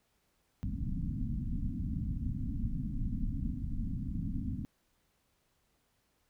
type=low-pass noise; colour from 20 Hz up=pink; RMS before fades=-35 dBFS; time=0.63-4.65 s; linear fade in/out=0 ms; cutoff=280 Hz; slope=96 dB/octave; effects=pink hiss -75 dBFS RMS until 6.29 s